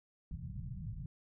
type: low-pass noise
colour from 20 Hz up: white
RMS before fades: -43 dBFS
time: 0.31-1.06 s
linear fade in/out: 2 ms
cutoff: 170 Hz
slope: 48 dB/octave
effects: none